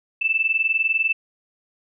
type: tone pair together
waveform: sine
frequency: 2635 / 2655 Hz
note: E7 / E7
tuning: -1 / +12 cents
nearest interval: unison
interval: 13 cents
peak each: -21 / -21 dBFS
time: 0.21-1.13 s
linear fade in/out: 10 ms
effects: none